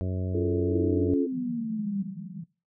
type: harmonic tone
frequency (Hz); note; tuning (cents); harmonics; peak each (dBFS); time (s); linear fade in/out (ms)
92.5; F#2; 0; 1 / 2 / 3 / 4 / 5 / 6 / 7; -28 / -34 / -38 / -40 / -42 / -44 / -45; 0.01-1.14; 0
type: chord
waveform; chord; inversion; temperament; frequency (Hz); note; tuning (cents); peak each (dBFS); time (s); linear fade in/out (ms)
sine; Db augmented; none; just; 277.2 / 346.5 / 433.1; Db4 / F4 / A4; 0 / -14 / -27; -29; 0.34-1.27; 10
type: exponential sweep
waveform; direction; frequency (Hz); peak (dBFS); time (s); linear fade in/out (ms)
sine; down; 334.5 to 193.8; -28; 0.71-2.03; 10
type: band-pass noise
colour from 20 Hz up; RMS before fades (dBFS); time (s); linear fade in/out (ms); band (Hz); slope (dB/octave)
pink; -39; 1.32-2.44; 10; 160 to 210; 96
effects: noise-tail reverb RT60 0.3 s tail -19 dB re dry